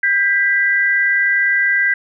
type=tone pair together; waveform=sine; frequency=1594.4 / 1975.5 Hz; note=G6 / B6; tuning=+29 / 0 cents; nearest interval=major third; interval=371 cents; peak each=-15 dBFS; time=0.03-1.94 s; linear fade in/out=5 ms; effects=none